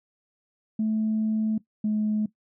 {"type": "tone pair in turn", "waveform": "sine", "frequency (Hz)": [218, 213.3], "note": ["A3", "G#3"], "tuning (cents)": [-16, 46], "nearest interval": "unison", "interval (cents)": 38, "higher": "first", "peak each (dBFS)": -21, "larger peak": "neither", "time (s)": [[0.79, 1.58], [1.84, 2.26]], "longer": "first", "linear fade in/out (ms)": 5, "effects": ["noise-tail reverb RT60 0.1 s tail -17 dB re dry", "tanh soft clip ceiling -18 dBFS"]}